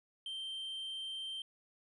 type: tone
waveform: triangle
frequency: 3136 Hz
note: G7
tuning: in tune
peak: -38 dBFS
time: 0.26-1.42 s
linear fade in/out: 2 ms
effects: resampled to 24000 Hz